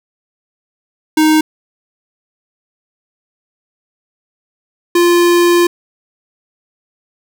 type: tone pair in turn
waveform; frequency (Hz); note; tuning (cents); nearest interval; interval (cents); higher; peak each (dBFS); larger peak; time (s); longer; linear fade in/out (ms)
square; 311.1 / 347.6; D#4 / F4; 0 / -8; major second; 192; second; -8; neither; 1.17-1.41 / 4.95-5.67; second; 5
effects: none